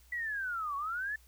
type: linear two-way sweep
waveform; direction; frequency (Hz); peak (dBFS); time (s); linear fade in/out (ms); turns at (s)
sine; down then up; 1975.5 to 1096 to 1771; -33; 0.12-1.16; 5; 0.76
effects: added 60 Hz sine -59 dBFS peak until 1.27 s + white hiss -65 dBFS RMS until 1.27 s